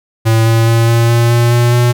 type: tone with pitch steps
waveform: square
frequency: 112.7 / 113.88 / 115.07 / 116.27 / 117.49 / 118.71 / 119.95 / 121.21 Hz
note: A2 / A#2 / A#2 / A#2 / A#2 / A#2 / A#2 / B2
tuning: +42 / -40 / -22 / -4 / +14 / +32 / +50 / -32 cents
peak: -8 dBFS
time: 0.25-1.93 s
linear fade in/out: 20 ms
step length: 210 ms
effects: none